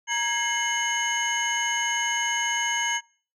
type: tone cluster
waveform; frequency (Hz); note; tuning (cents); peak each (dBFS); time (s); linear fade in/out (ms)
sine; 935 / 1655 / 2145 / 2982 / 6480; A#5 / G#6 / C7 / F#7 / G#8; +5 / -6 / +42 / +13 / -43; -29; 0.07-3.01; 50
effects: noise-tail reverb RT60 0.4 s tail -23 dB re dry + tanh soft clip ceiling -16 dBFS